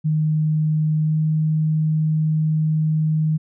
sine tone with pitch glide, 154.8 to 155.97 Hz, D#3 to D#3, -9 to +5 cents, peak -16 dBFS, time 0.04-3.38 s, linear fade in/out 20 ms, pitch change +14 cents, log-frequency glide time 1.02-1.16 s, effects none

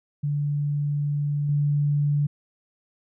sine tone with level steps, 145.5 Hz, D3, 16 cents flat, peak -22 / -19 dBFS, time 0.23-2.27 s, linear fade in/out 10 ms, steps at 1.49 s, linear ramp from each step 2 ms, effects none

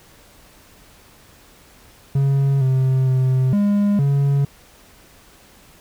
triangle tone with pitch steps, 137.9 / 131.3 / 129.9 / 203.9 / 140.2 Hz, C#3 / C3 / C3 / G#3 / C#3, -9 / +6 / -12 / -32 / +20 cents, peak -12 dBFS, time 2.15-4.45 s, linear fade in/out 5 ms, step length 460 ms, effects pink hiss -49 dBFS RMS until 5.8 s

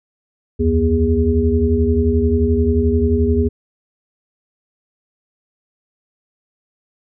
sine tone cluster, 74.5 / 85.9 / 241.4 / 409.7 Hz, D2 / F2 / B3 / G#4, +25 / -28 / -39 / -24 cents, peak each -18 dBFS, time 0.59-3.49 s, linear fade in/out 20 ms, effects none

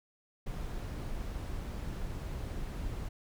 brown noise, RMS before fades -38 dBFS, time 0.46-3.09 s, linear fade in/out 10 ms, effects none

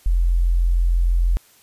sine tone, 43.22 Hz, F1, 17 cents flat, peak -14 dBFS, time 0.06-1.37 s, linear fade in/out 0 ms, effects white hiss -53 dBFS RMS until 1.62 s + resampled to 32000 Hz

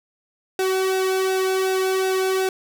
sawtooth tone with flanger, 378.2 Hz, F#4, 38 cents sharp, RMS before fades -21 dBFS, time 0.59-2.49 s, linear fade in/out 2 ms, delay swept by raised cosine 0.94 to 1.65 ms, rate 2.7 Hz, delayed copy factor -0.75, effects none

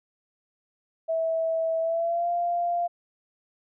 sine tone with pitch glide, 652 to 694.8 Hz, E5 to F5, -19 to -9 cents, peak -23 dBFS, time 1.08-2.88 s, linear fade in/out 20 ms, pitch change +110 cents, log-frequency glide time 1.8-2.29 s, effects none

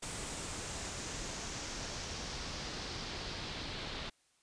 pink noise with low-pass filter sweep, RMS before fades -42 dBFS, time 0.02-4.1 s, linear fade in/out 10 ms, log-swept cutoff 8600 to 3900 Hz, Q 2.3, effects white hiss -72 dBFS RMS until 4.42 s + resampled to 22050 Hz

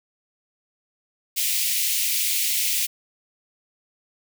white high-pass noise, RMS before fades -23 dBFS, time 1.36-2.87 s, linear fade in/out 20 ms, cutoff 2100 Hz, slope 48 dB/octave, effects none

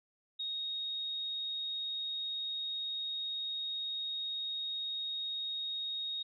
sine tone, 3742 Hz, A#7, 6 cents sharp, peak -35 dBFS, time 0.39-6.23 s, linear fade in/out 10 ms, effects none

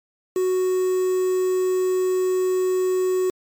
triangle tone with quantisation, 370 Hz, F#4, in tune, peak -16 dBFS, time 0.36-3.3 s, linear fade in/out 2 ms, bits 6, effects MP3 96 kbps

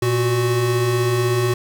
square tone pair together, 117.96 / 370 Hz, A#2 / F#4, +21 / 0 cents, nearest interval octave + minor sixth, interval 1979 cents, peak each -20 dBFS, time 0.02-1.54 s, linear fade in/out 5 ms, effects none

